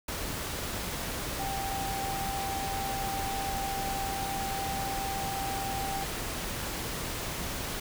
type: tone in noise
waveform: sine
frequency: 784 Hz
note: G5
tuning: in tune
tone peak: -33 dBFS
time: 1.39-6.04 s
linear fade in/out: 5 ms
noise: pink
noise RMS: -35 dBFS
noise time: 0.08-7.8 s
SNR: -1 dB
effects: none